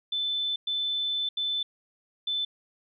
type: tone bursts at uneven times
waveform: sine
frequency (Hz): 3520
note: A7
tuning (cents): 0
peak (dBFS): -26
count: 4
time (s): 0.12-0.56 / 0.67-1.29 / 1.37-1.63 / 2.27-2.45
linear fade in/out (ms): 5
effects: none